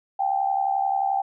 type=tone with amplitude modulation; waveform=sine; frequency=784 Hz; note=G5; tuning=in tune; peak=-17 dBFS; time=0.19-1.22 s; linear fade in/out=10 ms; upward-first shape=sine; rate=71.4 Hz; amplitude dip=75%; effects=none